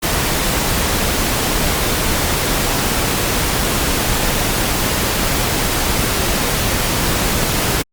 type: noise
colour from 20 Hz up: pink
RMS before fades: -17 dBFS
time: 0.02-7.83 s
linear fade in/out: 20 ms
effects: Opus 48 kbps